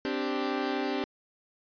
sawtooth chord, C suspended second, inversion none, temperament equal, 261.6 / 293.7 / 392 Hz, C4 / D4 / G4, 0 / 0 / 0 cents, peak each -29 dBFS, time 0.05-1.04 s, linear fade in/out 0 ms, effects resampled to 11025 Hz

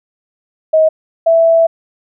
sine tone pair in turn, 632 / 660.4 Hz, D#5 / E5, +27 / +3 cents, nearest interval minor second, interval 76 cents, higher second, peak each -6 dBFS, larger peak neither, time 0.73-0.89 / 1.26-1.67 s, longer second, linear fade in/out 10 ms, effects none

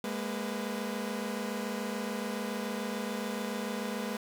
sawtooth tone cluster, 205.9 / 232.9 / 500 Hz, G#3 / A#3 / B4, -15 / -1 / +21 cents, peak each -32 / -34 / -36 dBFS, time 0.04-4.17 s, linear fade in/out 2 ms, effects none

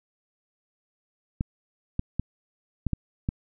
clicks, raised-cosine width 5 ms, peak -13 dBFS, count 6, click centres 1.409 / 1.994 / 2.196 / 2.867 / 2.933 / 3.289 s, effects none

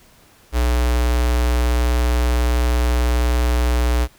square tone with notch filter, 60.7 Hz, B1, 29 cents flat, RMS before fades -17 dBFS, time 0.52-4.08 s, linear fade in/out 50 ms, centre 150 Hz, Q 0.8, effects pink hiss -51 dBFS RMS until 4.18 s

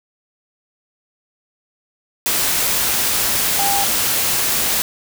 sine tone in noise, 799 Hz, G5, 33 cents sharp, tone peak -19 dBFS, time 3.59-3.84 s, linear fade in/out 0 ms, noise white, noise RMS -18 dBFS, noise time 2.26-4.82 s, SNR -4 dB, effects none

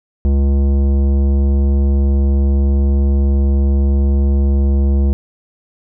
triangle tone with tanh clipping, 69.2 Hz, C#2, 2 cents flat, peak -12 dBFS, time 0.25-5.13 s, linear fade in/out 0 ms, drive 18 dB, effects none

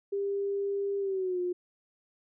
sine tone with pitch glide, 399 to 357.5 Hz, G4 to F4, +31 to +41 cents, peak -28 dBFS, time 0.12-1.53 s, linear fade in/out 10 ms, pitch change -190 cents, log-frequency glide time 0.99-1.4 s, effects none

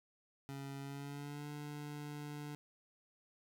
25% pulse tone with pitch glide, 138.3 to 147.37 Hz, C#3 to D3, -4 to +6 cents, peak -40 dBFS, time 0.49-2.55 s, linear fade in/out 0 ms, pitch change +110 cents, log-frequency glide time 0.8-1.48 s, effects none

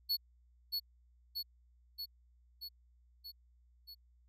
square tone with echo, 4400 Hz, C#8, 14 cents flat, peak -31 dBFS, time 0.09-0.17 s, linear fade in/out 20 ms, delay 630 ms, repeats 6, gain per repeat -3 dB, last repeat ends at 3.95 s, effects added 60 Hz sine -64 dBFS peak until 4.28 s

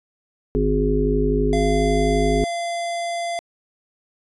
harmonic tone, 51.91 Hz, G#1, in tune, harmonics 1 / 3 / 5 / 7 / 8, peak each -21 / -26 / -23 / -26 / -21 dBFS, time 0.55-2.44 s, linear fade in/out 0 ms
square tone, 686 Hz, F5, 31 cents flat, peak -24 dBFS, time 1.53-3.39 s, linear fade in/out 0 ms
effects resampled to 24000 Hz

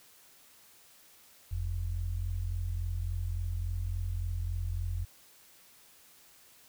sine tone pair together, 44.16 / 87.7 Hz, F1 / F2, +20 / +8 cents, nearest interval octave, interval 1188 cents, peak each -34 / -33 dBFS, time 1.51-5.05 s, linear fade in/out 10 ms, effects white hiss -59 dBFS RMS until 6.68 s

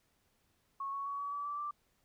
sine tone with pitch steps, 1100 / 1112.1 / 1124.4 / 1136.8 / 1149.4 / 1162 / 1174.9 Hz, C#6 / C#6 / C#6 / C#6 / D6 / D6 / D6, -14 / +5 / +24 / +43 / -38 / -19 / 0 cents, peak -36 dBFS, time 0.8-1.71 s, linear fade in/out 5 ms, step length 130 ms, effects pink hiss -75 dBFS RMS until 2.04 s

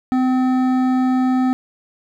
sine tone with hard clipping, 256.6 Hz, C4, 34 cents flat, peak -16 dBFS, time 0.12-1.53 s, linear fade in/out 0 ms, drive 11 dB, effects none

